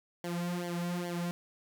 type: tone with flanger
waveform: sawtooth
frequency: 174.61 Hz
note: F3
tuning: in tune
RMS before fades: -35 dBFS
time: 0.24-1.31 s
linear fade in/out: 0 ms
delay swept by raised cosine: 0.77 to 3.37 ms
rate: 2.4 Hz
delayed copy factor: -1
effects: none